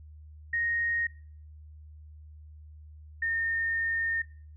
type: tone pair in turn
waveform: sine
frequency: 1864.7 / 1827.4 Hz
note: A#6 / A#6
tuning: 0 / -35 cents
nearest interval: unison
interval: 35 cents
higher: first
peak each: -26 dBFS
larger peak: neither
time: 0.53-1.07 / 3.22-4.22 s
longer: second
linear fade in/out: 5 ms
effects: noise-tail reverb RT60 0.5 s tail -22 dB re dry + added 76 Hz sine -46 dBFS peak until 4.56 s